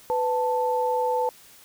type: tone pair together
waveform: sine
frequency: 498.5 / 882.1 Hz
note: B4 / A5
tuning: +16 / +4 cents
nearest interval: minor seventh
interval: 988 cents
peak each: -24 dBFS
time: 0.1-1.29 s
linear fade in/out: 0 ms
effects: white hiss -51 dBFS RMS until 1.64 s